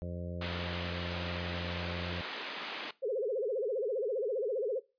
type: harmonic tone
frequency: 87.31 Hz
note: F2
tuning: in tune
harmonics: 1 / 2 / 3 / 4 / 5 / 6 / 7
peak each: -39 / -41 / -52 / -50 / -51 / -47 / -49 dBFS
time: 0.02-2.21 s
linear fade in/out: 0 ms
type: band-pass noise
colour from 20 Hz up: white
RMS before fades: -41 dBFS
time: 0.41-2.91 s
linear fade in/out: 5 ms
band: 230 to 3700 Hz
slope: 24 dB/octave
type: tone with vibrato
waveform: sine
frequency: 470 Hz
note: A#4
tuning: 14 cents sharp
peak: -30 dBFS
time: 3.02-4.8 s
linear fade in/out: 20 ms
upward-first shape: sine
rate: 15 Hz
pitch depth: 250 cents each way
effects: noise-tail reverb RT60 0.3 s tail -21 dB re dry + resampled to 11025 Hz